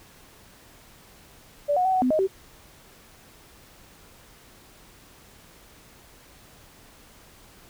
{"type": "tone with pitch steps", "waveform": "sine", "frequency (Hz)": [581, 729, 756, 745, 253.3, 623, 383.9], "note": ["D5", "F#5", "F#5", "F#5", "B3", "D#5", "G4"], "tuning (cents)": [-19, -26, 37, 12, 44, 2, -36], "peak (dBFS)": -19, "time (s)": [1.68, 2.275], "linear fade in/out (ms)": 20, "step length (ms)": 85, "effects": ["pink hiss -52 dBFS RMS until 7.69 s"]}